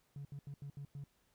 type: tone bursts at uneven times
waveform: triangle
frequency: 141.4 Hz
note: C#3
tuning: 35 cents sharp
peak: -40 dBFS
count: 6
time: 0.16-0.25 / 0.32-0.39 / 0.47-0.54 / 0.62-0.7 / 0.77-0.85 / 0.95-1.04 s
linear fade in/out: 2 ms
effects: tanh soft clip ceiling -40 dBFS + pink hiss -75 dBFS RMS until 1.34 s